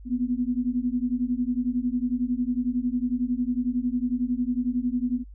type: beating tone pair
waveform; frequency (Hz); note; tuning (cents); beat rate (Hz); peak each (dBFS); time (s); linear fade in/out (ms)
sine; 241.3 / 252.3; B3 / B3; -40 / +37; 11; -26; 0.05-5.24; 50
effects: noise-tail reverb RT60 0.1 s tail -22 dB re dry + added 50 Hz sine -41 dBFS peak until 5.34 s